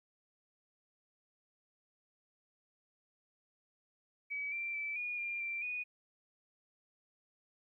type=tone with pitch steps; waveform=sine; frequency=2280 / 2355 / 2319 / 2443 / 2395 / 2356 / 2470 Hz; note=C#7 / D7 / D7 / D#7 / D7 / D7 / D#7; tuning=+48 / +4 / -22 / -32 / +33 / +5 / -13 cents; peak=-36 dBFS; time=4.3-5.84 s; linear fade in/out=20 ms; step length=220 ms; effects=13-bit